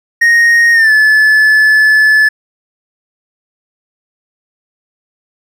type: tone with pitch glide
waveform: triangle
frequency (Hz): 1864.7 to 1729.8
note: A#6 to A6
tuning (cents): 0 to -30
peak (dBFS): -3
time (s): 0.21-2.29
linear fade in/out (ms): 10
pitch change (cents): -130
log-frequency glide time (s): 0.73-0.92
effects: none